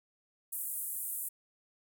white band-pass noise, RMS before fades -38 dBFS, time 0.52-1.29 s, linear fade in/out 10 ms, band 8500 to 16000 Hz, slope 48 dB/octave, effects none

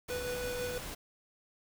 pink noise, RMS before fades -42 dBFS, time 0.08-0.95 s, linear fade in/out 10 ms
square tone with tremolo, 493.9 Hz, B4, in tune, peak -35 dBFS, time 0.1-0.78 s, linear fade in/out 0 ms, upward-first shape sine, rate 6.1 Hz, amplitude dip 30%
effects none

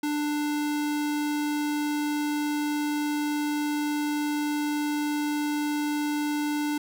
square tone, 296.1 Hz, D4, 14 cents sharp, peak -26 dBFS, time 0.03-6.78 s, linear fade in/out 5 ms, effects none

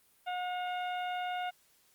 harmonic tone with a mistuned harmonic, 723 Hz, F#5, 40 cents flat, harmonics 1 / 2 / 3 / 4 / 5, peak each -34 / -42 / -46 / -46 / -52 dBFS, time 0.26-1.51 s, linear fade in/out 20 ms, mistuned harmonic 4, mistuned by -38 cents, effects white hiss -67 dBFS RMS until 1.94 s + Opus 32 kbps

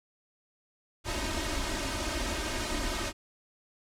pink noise with comb filter, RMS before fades -32 dBFS, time 1.04-3.13 s, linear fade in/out 50 ms, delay 3.2 ms, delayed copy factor +0.85, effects low-pass 8000 Hz 12 dB/octave

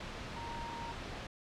sine tone in noise, 932.3 Hz, A#5, in tune, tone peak -42 dBFS, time 0.36-0.92 s, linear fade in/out 5 ms, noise pink, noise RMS -43 dBFS, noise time 0-1.27 s, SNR -2 dB, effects low-pass 4000 Hz 12 dB/octave

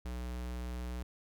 square tone, 61.2 Hz, B1, 15 cents flat, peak -38 dBFS, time 0.05-1.03 s, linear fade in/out 5 ms, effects none

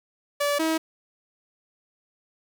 sawtooth tone pair in turn, 577 / 320.7 Hz, D5 / E4, -31 / -48 cents, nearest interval minor seventh, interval 1017 cents, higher first, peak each -18 dBFS, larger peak neither, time 0.4-0.59 / 0.59-0.78 s, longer neither, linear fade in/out 10 ms, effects 10-bit

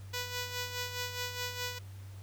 5% pulse tone with tremolo, 493 Hz, B4, 3 cents flat, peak -22 dBFS, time 0.13-1.79 s, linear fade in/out 10 ms, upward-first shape sine, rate 4.8 Hz, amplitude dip 60%, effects added 97 Hz sine -44 dBFS peak until 2.22 s + pink hiss -59 dBFS RMS until 2.22 s

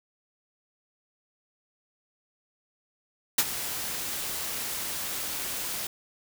white noise with ADSR envelope, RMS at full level -20 dBFS, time 3.38-5.87 s, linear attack 4 ms, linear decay 51 ms, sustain -13 dB, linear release 3 ms, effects none

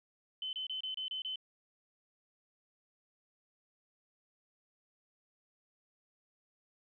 sine tone bursts, 3049 Hz, G7, 49 cents flat, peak -36 dBFS, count 7, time 0.42-1.358 s, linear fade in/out 2 ms, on 110 ms, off 28 ms, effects 13-bit

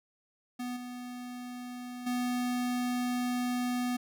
square tone with level steps, 246.9 Hz, B3, in tune, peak -35 / -40 / -30 dBFS, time 0.59-3.97 s, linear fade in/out 10 ms, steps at 0.76 / 2.06 s, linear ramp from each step 10 ms, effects none

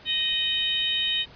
harmonic tone with a mistuned harmonic, 622 Hz, D#5, 1 cent flat, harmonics 3 / 4 / 5 / 6, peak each -34 / -34 / -26 / -26 dBFS, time 0.05-1.26 s, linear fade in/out 50 ms, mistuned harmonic 5, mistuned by -30 cents, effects pink hiss -49 dBFS RMS until 1.35 s + resampled to 11025 Hz

